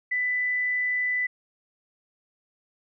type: tone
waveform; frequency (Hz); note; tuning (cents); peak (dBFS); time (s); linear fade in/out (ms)
sine; 1992; B6; +14; -23; 0.11-1.27; 10
effects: none